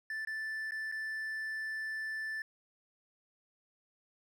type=tone with dropouts; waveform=triangle; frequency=1760 Hz; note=A6; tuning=in tune; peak=-34 dBFS; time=0.1-2.42 s; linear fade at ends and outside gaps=2 ms; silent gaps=0.25-0.272 / 0.709-0.719 / 0.916-0.922 s; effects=none